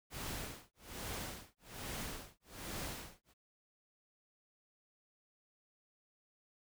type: noise with tremolo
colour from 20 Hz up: pink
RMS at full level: -42 dBFS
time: 0.1-3.34 s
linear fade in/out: 50 ms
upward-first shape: sine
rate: 1.2 Hz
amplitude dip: 100%
effects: none